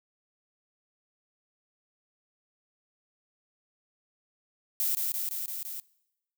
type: noise with echo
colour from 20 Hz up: violet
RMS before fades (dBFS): -28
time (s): 4.8-4.95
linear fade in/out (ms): 0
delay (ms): 170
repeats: 5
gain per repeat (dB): -2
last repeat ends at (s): 5.8
effects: noise-tail reverb RT60 0.9 s tail -23 dB re dry